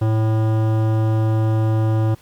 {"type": "tone with hard clipping", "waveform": "sine", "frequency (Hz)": 110, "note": "A2", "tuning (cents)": 0, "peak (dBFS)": -17, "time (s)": [0.01, 2.15], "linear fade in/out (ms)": 10, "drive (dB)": 16, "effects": ["pink hiss -51 dBFS RMS until 2.21 s"]}